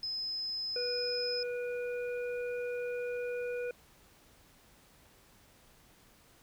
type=tone; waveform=sine; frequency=5100 Hz; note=D#8; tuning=42 cents sharp; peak=-34 dBFS; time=0.03-1.43 s; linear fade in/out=2 ms
type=harmonic tone; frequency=487.8 Hz; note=B4; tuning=21 cents flat; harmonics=1 / 3 / 5; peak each=-34 / -45 / -47 dBFS; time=0.76-3.71 s; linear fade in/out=2 ms
effects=pink hiss -62 dBFS RMS until 6.42 s